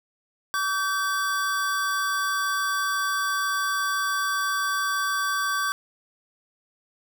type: tone pair together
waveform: square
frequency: 1144.4 / 1552 Hz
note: D6 / G6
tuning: -45 / -18 cents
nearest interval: perfect fourth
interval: 527 cents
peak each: -27 dBFS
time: 0.54-5.72 s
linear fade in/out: 0 ms
effects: none